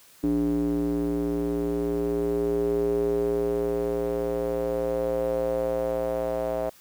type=tone with band-pass filter sweep; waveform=square; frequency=58.27 Hz; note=A#1; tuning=in tune; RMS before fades=-26 dBFS; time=0.23-6.7 s; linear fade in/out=10 ms; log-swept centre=310 to 600 Hz; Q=5.9; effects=white hiss -54 dBFS RMS until 6.8 s